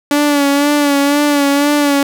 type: tone with vibrato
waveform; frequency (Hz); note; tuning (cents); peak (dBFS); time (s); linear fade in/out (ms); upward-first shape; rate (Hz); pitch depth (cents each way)
sawtooth; 287; D4; -40; -6; 0.11-2.03; 2; sine; 2; 41
effects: none